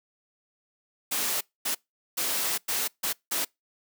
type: noise bursts at uneven times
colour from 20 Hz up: white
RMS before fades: -28 dBFS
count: 6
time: 1.11-1.41 / 1.65-1.75 / 2.17-2.58 / 2.68-2.88 / 3.03-3.13 / 3.31-3.45 s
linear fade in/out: 10 ms
effects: noise-tail reverb RT60 0.2 s tail -26 dB re dry + high-pass 200 Hz 12 dB/octave